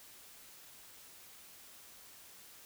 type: silence
effects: white hiss -56 dBFS RMS until 2.65 s